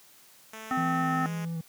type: tone with pitch glide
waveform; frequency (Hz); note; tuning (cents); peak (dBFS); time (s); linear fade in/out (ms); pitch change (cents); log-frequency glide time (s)
5% pulse; 220 to 207.7; A3 to G#3; 0 to 0; -29; 0.53-1.45; 2; -100; 0.95-1.28
type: harmonic tone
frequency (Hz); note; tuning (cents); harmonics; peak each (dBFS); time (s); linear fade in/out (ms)
258.7; C4; -19; 1 / 3 / 5 / 7; -30 / -31 / -30 / -35; 0.71-1.26; 0
type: tone with vibrato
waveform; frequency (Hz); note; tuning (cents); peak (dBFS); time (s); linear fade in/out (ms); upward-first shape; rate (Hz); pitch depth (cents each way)
triangle; 164.6; E3; -2; -28; 0.77-1.61; 5; square; 1.9; 20
effects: white hiss -56 dBFS RMS until 1.68 s + high-pass 100 Hz 12 dB/octave